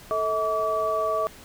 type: tone cluster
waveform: sine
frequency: 440.3 / 641 / 1149 Hz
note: A4 / E5 / D6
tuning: +1 / -49 / -38 cents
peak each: -30 / -25 / -26 dBFS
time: 0.11-1.27 s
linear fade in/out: 0 ms
effects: pink hiss -47 dBFS RMS until 1.44 s